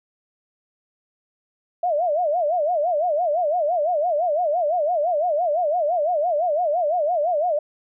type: tone with vibrato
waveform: sine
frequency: 650 Hz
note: E5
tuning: 24 cents flat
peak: -18 dBFS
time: 1.83-7.59 s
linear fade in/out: 5 ms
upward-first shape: sine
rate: 5.9 Hz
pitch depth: 200 cents each way
effects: none